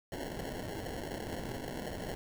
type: noise with sample-and-hold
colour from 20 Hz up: white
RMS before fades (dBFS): -40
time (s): 0.12-2.15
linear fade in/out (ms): 0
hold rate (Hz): 1225
effects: none